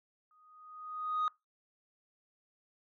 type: tone with exponential growth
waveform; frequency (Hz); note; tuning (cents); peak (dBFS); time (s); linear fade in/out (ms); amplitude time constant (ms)
sine; 1244.5; D#6; 0; -25; 0.31-1.28; 1; 210
effects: noise-tail reverb RT60 0.2 s tail -24 dB re dry + tanh soft clip ceiling -27 dBFS